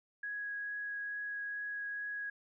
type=tone with vibrato; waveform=sine; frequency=1661.2 Hz; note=G#6; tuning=in tune; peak=-37 dBFS; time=0.23-2.3 s; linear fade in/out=5 ms; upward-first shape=triangle; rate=2.3 Hz; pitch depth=8 cents each way; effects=none